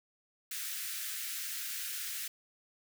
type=high-pass noise; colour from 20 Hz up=white; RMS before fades=-39 dBFS; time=0.51-2.28 s; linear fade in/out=5 ms; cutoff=1400 Hz; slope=48 dB/octave; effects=none